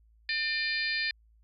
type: harmonic tone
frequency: 600 Hz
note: D5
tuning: 37 cents sharp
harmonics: 3 / 4 / 5 / 6 / 7 / 8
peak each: -32 / -33 / -44 / -40 / -35 / -37 dBFS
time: 0.29-1.11 s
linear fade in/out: 2 ms
effects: added 55 Hz sine -59 dBFS peak until 1.43 s